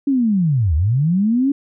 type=linear two-way sweep; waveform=sine; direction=down then up; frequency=286 to 71.2 to 286 Hz; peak=-13 dBFS; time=0.07-1.52 s; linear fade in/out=5 ms; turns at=0.75 s; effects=none